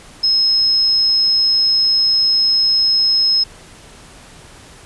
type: tone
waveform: sine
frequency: 5160 Hz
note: E8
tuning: 38 cents flat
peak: -11 dBFS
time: 0.23-3.44 s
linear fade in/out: 10 ms
effects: pink hiss -41 dBFS RMS until 4.85 s + resampled to 24000 Hz